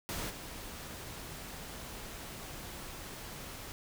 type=noise with level steps; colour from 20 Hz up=pink; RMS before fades=-38 / -45 dBFS; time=0.09-3.72 s; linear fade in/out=0 ms; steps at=0.29 s; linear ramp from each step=20 ms; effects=none